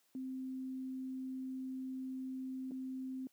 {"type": "tone with dropouts", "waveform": "sine", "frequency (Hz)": 260.7, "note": "C4", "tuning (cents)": -6, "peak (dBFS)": -39, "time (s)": [0.15, 3.27], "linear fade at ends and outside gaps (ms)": 1, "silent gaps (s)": [2.71, 2.717], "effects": ["white hiss -74 dBFS RMS until 3.32 s", "high-pass 150 Hz 12 dB/octave"]}